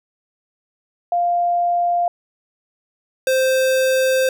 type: tone pair in turn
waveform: sine / square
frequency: 698.5 / 522.4 Hz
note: F5 / C5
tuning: 0 / -3 cents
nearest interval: perfect fourth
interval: 503 cents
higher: first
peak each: -15 dBFS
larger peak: neither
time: 1.12-2.08 / 3.27-4.29 s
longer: second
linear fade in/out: 2 ms
effects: none